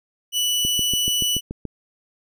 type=tone; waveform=sawtooth; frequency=2960 Hz; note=F#7; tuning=in tune; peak=-16 dBFS; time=0.32-1.41 s; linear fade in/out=50 ms
type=click train; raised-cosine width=3 ms; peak=-16 dBFS; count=8; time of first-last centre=0.65-1.653 s; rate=6.98 Hz
effects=none